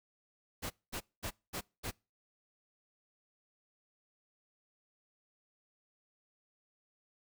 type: noise bursts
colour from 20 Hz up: pink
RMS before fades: -39 dBFS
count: 5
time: 0.62-1.915 s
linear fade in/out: 20 ms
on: 83 ms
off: 220 ms
effects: noise-tail reverb RT60 0.3 s tail -26 dB re dry